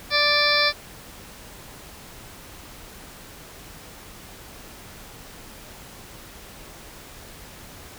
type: harmonic tone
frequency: 587.3 Hz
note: D5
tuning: in tune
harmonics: 1 / 2 / 3 / 4 / 6 / 7 / 8 / 9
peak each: -26 / -26 / -24 / -24 / -27 / -26 / -25 / -27 dBFS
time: 0.1-0.73 s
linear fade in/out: 50 ms
effects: pink hiss -43 dBFS RMS until 7.98 s